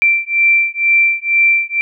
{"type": "beating tone pair", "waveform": "sine", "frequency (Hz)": [2349, 2351.1], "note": ["D7", "D7"], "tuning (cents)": [0, 1], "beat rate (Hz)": 2.1, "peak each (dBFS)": -13, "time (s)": [0.02, 1.81], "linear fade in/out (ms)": 0, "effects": []}